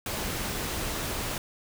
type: noise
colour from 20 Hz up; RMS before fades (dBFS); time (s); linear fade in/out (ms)
pink; -32; 0.06-1.38; 2
effects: none